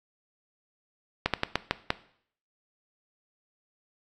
slowing click train, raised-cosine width 0.3 ms, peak -7 dBFS, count 6, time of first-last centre 1.26-1.904 s, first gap 77 ms, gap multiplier 1.26, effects noise-tail reverb RT60 0.6 s tail -17 dB re dry + AAC 48 kbps

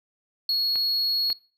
triangle tone, 4331 Hz, C#8, 41 cents flat, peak -20 dBFS, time 0.49-1.33 s, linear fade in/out 2 ms
clicks, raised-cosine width 0.3 ms, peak -22 dBFS, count 2, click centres 0.757 / 1.302 s
effects noise-tail reverb RT60 0.4 s tail -24 dB re dry

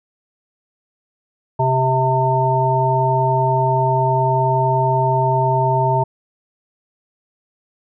harmonic tone with a mistuned harmonic, 130.81 Hz, C3, in tune, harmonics 1 / 3 / 5 / 7, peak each -18 / -23 / -21 / -17 dBFS, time 1.59-6.04 s, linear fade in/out 10 ms, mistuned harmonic 7, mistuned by -20 cents, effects none

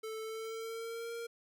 square tone with pitch glide, 440 to 465.1 Hz, A4 to A#4, 0 to -4 cents, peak -40 dBFS, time 0.03-1.27 s, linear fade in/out 10 ms, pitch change +96 cents, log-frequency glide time 0.22-1.13 s, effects none

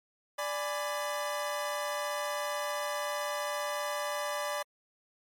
25% pulse chord, G# diminished, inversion second, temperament equal with one note detuned, 587.3 / 830.6 / 999.8 Hz, D5 / G#5 / B5, 0 / 0 / +21 cents, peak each -30 / -36 / -35 dBFS, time 0.38-4.63 s, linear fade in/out 10 ms, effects MP3 64 kbps

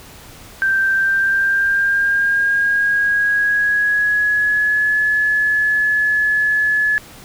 sine tone with pitch glide, 1568 to 1709.9 Hz, G6 to A6, 0 to -50 cents, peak -13 dBFS, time 0.62-6.98 s, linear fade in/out 0 ms, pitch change +150 cents, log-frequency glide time 0.91-4.99 s, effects pink hiss -40 dBFS RMS until 7.24 s

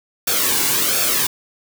white noise with flanger, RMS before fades -18 dBFS, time 0.27-1.27 s, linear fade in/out 5 ms, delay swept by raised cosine 1 to 1.62 ms, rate 1.4 Hz, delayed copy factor -0.65, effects none

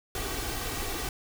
pink noise with comb filter, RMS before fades -33 dBFS, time 0.15-1.09 s, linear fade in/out 2 ms, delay 2.6 ms, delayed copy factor +0.65, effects none

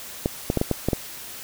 clicks, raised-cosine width 2 ms, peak -7 dBFS, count 7, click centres 0.259 / 0.501 / 0.573 / 0.614 / 0.713 / 0.886 / 0.932 s, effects white hiss -38 dBFS RMS until 1.43 s

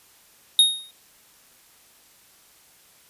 square tone with exponential decay, 3729 Hz, A#7, in tune, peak -10 dBFS, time 0.59-0.91 s, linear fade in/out 1 ms, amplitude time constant 69 ms, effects white hiss -55 dBFS RMS until 3.09 s + resampled to 32000 Hz

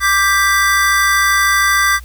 square chord, G major, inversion second, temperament equal with one note detuned, 1174.7 / 1581.6 / 1975.5 Hz, D6 / G6 / B6, 0 / +15 / 0 cents, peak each -16 dBFS, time 0-2 s, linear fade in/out 50 ms, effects added 60 Hz sine -31 dBFS peak until 2.04 s + white hiss -46 dBFS RMS until 2.04 s

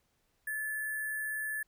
sine tone with sample-and-hold, 1732 Hz, A6, 28 cents flat, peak -33 dBFS, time 0.47-1.63 s, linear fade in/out 5 ms, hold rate 11025 Hz, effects pink hiss -75 dBFS RMS until 1.67 s

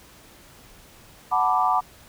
sine chord, B minor seventh, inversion second, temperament equal, 740 / 880 / 987.8 / 1174.7 Hz, F#5 / A5 / B5 / D6, 0 / 0 / 0 / 0 cents, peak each -23 / -25 / -24 / -23 dBFS, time 1.31-1.81 s, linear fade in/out 20 ms, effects pink hiss -50 dBFS RMS until 2.08 s

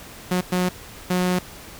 sawtooth tone bursts at uneven times, 181.2 Hz, F#3, 36 cents flat, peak -15 dBFS, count 3, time 0.31-0.41 / 0.52-0.69 / 1.1-1.39 s, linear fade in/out 5 ms, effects pink hiss -41 dBFS RMS until 1.79 s

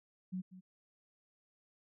sine tone with echo, 185 Hz, F#3, in tune, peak -36 dBFS, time 0.32-0.42 s, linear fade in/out 20 ms, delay 190 ms, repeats 1, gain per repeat -14 dB, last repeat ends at 0.61 s, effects none

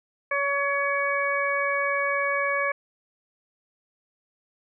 harmonic tone, 563 Hz, C#5, 27 cents sharp, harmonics 1 / 2 / 3 / 4, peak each -28 / -28 / -28 / -28 dBFS, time 0.31-2.72 s, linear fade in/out 5 ms, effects none

